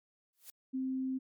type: noise with exponential growth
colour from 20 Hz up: blue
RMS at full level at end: -45 dBFS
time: 0.33-0.5 s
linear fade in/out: 1 ms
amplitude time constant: 35 ms
type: tone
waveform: sine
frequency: 261.6 Hz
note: C4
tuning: in tune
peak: -32 dBFS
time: 0.73-1.19 s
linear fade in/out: 20 ms
effects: MP3 96 kbps